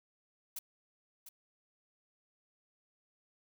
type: noise with echo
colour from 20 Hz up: blue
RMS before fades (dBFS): -41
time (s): 0.56-0.59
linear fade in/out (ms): 5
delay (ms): 700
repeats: 1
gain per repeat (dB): -10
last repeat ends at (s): 1.29
effects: none